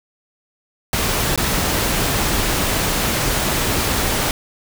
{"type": "noise with dropouts", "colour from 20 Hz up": "pink", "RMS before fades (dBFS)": -19, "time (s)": [0.93, 4.31], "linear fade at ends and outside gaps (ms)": 1, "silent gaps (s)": [1.36, 1.376], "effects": []}